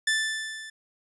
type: tone with level ramp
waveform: sawtooth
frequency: 1760 Hz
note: A6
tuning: in tune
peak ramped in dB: -17 to -36 dBFS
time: 0.07-0.7 s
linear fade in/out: 5 ms
effects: resampled to 24000 Hz